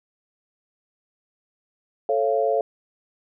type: chord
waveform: sine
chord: A augmented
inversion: none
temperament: just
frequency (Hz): 440 / 550 / 687.5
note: A4 / C#5 / E#5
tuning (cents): 0 / -14 / -27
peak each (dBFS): -23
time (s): 2.09-2.61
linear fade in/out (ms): 2
effects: none